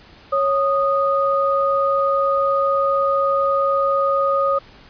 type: tone pair together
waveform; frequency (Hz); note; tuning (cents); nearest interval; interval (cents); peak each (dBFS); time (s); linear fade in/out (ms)
sine; 551.5 / 1238; C#5 / D#6; -9 / -9; octave + major second; 1400; -18; 0.32-4.59; 10
effects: pink hiss -46 dBFS RMS until 4.89 s + resampled to 11025 Hz